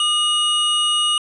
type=tone pair together; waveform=square; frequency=1216 / 2892 Hz; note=D#6 / F#7; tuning=-40 / -40 cents; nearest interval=octave + minor third; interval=1500 cents; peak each=-24 / -17 dBFS; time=0-1.18 s; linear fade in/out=2 ms; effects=resampled to 22050 Hz